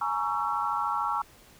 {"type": "chord", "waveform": "sine", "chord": "A# half-diminished seventh", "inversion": "third", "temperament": "just", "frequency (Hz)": [839.1, 932.3, 1118.8, 1342.6], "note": ["G#5", "A#5", "C#6", "E6"], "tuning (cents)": [18, 0, 16, 31], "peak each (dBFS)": [-32, -32, -31, -31], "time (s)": [0.01, 1.22], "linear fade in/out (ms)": 5, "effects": ["pink hiss -55 dBFS RMS until 1.59 s"]}